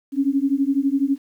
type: beating tone pair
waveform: sine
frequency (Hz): 270 / 282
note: C#4 / C#4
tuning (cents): -45 / +30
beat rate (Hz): 12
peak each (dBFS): -20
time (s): 0.12-1.18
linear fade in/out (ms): 50
effects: 9-bit